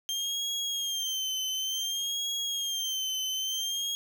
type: tone with vibrato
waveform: 30% pulse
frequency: 3178 Hz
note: G7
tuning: 23 cents sharp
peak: -27 dBFS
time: 0.09-3.95 s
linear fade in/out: 0 ms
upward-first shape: sine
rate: 0.56 Hz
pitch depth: 69 cents each way
effects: none